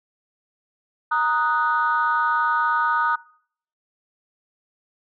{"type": "chord", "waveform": "sine", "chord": "D# minor", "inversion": "second", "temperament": "equal", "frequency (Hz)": [932.3, 1244.5, 1480], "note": ["A#5", "D#6", "F#6"], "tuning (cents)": [0, 0, 0], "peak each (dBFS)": [-22, -21, -23], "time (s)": [1.11, 3.16], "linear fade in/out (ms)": 10, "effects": ["noise-tail reverb RT60 0.6 s tail -23 dB re dry", "tanh soft clip ceiling -10 dBFS"]}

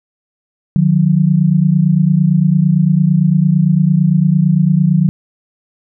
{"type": "tone pair together", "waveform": "sine", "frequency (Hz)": [152.54, 181.4], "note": ["D#3", "F#3"], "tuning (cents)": [-34, -34], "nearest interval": "minor third", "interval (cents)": 300, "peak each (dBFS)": -11, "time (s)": [0.76, 5.09], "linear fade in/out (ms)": 0, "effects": []}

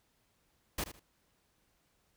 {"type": "noise with echo", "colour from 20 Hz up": "pink", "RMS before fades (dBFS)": -35, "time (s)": [0.78, 0.84], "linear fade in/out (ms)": 5, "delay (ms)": 78, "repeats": 2, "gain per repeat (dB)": -12, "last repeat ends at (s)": 0.996, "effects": ["pink hiss -74 dBFS RMS until 2.16 s"]}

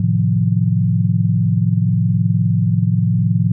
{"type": "chord", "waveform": "sine", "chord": "F dominant seventh", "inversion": "first", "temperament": "equal", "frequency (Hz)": [110, 130.81, 155.56, 174.61], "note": ["A2", "C3", "Eb3", "F3"], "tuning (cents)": [0, 0, 0, 0], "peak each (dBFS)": [-16, -20, -21, -17], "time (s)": [0, 3.52], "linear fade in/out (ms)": 5, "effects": []}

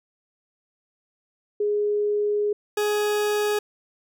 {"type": "tone pair in turn", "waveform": ["sine", "40% pulse"], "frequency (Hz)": [415.3, 417.9], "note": ["G#4", "G#4"], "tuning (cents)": [0, 11], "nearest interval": "unison", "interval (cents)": 11, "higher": "second", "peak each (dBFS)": -20, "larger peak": "neither", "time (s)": [[1.6, 2.53], [2.77, 3.59]], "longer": "first", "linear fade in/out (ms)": 5, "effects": []}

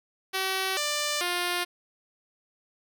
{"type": "tone with pitch steps", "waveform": "5% pulse", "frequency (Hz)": [380.8, 592, 353.2], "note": ["F#4", "D5", "F4"], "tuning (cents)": [50, 14, 20], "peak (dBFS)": -15, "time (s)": [0.33, 1.65], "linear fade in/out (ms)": 20, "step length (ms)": 440, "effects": []}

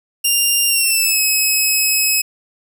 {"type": "tone with pitch glide", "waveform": "10% pulse", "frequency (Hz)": [2794, 2562], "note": ["F7", "E7"], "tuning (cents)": [0, -50], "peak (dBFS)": -5, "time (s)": [0.24, 2.22], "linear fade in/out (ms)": 10, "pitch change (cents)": -150, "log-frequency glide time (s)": [0.67, 1.2], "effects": []}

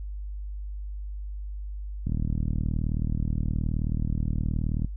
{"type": "click train", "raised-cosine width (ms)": 5, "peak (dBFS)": -16, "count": 109, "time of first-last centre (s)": [2.07, 4.846], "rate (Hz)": 38.9, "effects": ["noise-tail reverb RT60 0.1 s tail -19 dB re dry", "added 50 Hz sine -32 dBFS peak until 4.96 s"]}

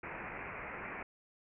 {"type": "low-pass noise", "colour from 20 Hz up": "white", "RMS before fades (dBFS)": -44, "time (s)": [0.03, 1.03], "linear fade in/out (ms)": 5, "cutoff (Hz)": 2500, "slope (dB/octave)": 96, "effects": []}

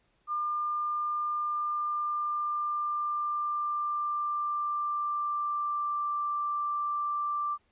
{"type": "tone with pitch glide", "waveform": "sine", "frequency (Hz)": [1200, 1177.3], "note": ["D6", "D6"], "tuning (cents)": [37, 4], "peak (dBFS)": -28, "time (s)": [0.27, 7.58], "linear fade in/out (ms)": 50, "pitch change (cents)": -33, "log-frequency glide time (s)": [1.36, 6.12], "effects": ["pink hiss -71 dBFS RMS until 7.71 s", "resampled to 8000 Hz"]}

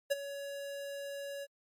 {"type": "tone with ADSR envelope", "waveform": "square", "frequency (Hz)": 562, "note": "C#5", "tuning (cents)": 24, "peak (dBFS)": -26, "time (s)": [0.1, 1.47], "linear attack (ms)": 18, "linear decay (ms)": 24, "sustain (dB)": -14, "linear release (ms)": 41, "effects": ["MP3 64 kbps"]}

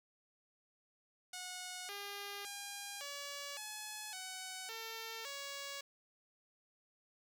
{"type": "tone with pitch steps", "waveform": "5% pulse", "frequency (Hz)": [730, 403.8, 807, 569, 852, 749, 450.8, 560], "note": ["F#5", "G#4", "G#5", "C#5", "G#5", "F#5", "A4", "C#5"], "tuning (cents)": [-24, -49, -50, 45, 44, 21, 42, 18], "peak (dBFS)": -32, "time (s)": [1.33, 5.81], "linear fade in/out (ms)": 5, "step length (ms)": 560, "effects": []}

